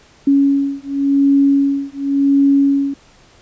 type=beating tone pair; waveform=sine; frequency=277.9 / 278.81 Hz; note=C#4 / C#4; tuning=+4 / +10 cents; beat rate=0.91 Hz; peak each=-14 dBFS; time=0.27-2.94 s; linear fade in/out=5 ms; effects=pink hiss -48 dBFS RMS until 3.41 s + resampled to 16000 Hz